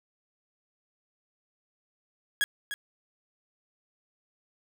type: tone with echo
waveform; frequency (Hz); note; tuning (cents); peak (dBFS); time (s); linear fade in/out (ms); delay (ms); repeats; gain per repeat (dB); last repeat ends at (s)
30% pulse; 1660; G#6; -1; -20; 2.41-2.44; 0; 300; 1; -10; 2.74
effects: none